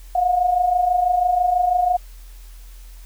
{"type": "tone pair together", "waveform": "sine", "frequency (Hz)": [697, 723.1], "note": ["F5", "F#5"], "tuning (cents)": [-4, -40], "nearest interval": "minor second", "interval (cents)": 64, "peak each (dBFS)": [-22, -16], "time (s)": [0.15, 1.97], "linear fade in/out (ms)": 5, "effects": ["added 42 Hz sine -37 dBFS peak until 3.05 s", "white hiss -51 dBFS RMS until 3.05 s"]}